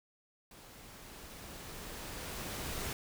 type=noise with level ramp; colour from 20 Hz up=pink; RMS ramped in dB=-55 to -38 dBFS; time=0.51-2.93 s; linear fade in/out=2 ms; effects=none